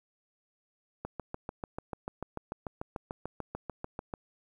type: click train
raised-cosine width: 1 ms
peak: -22 dBFS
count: 22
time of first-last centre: 1.05-4.138 s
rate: 6.8 Hz
effects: 10-bit